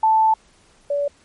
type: tone pair in turn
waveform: sine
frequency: 880 / 573.3 Hz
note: A5 / D5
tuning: 0 / -42 cents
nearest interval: perfect fifth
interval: 742 cents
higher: first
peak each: -12 / -18 dBFS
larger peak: first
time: 0.03-0.34 / 0.9-1.08 s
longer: first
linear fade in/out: 5 ms
effects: pink hiss -55 dBFS RMS until 1.24 s + MP3 48 kbps